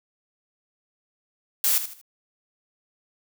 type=noise with echo; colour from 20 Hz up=blue; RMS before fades=-21 dBFS; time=1.64-1.78 s; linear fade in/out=2 ms; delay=78 ms; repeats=3; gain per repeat=-10 dB; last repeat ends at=2.014 s; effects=none